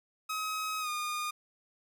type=tone with pitch glide; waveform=sawtooth; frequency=1271 to 1219.2 Hz; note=D#6 to D#6; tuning=+36 to -36 cents; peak=-29 dBFS; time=0.29-1.31 s; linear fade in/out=10 ms; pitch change=-72 cents; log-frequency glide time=0.8-0.89 s; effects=none